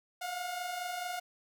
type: tone pair together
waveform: sawtooth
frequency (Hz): 697 / 721.6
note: F5 / F#5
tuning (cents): -4 / -44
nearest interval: minor second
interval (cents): 60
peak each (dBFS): -38 / -33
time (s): 0.21-1.2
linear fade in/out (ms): 10
effects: none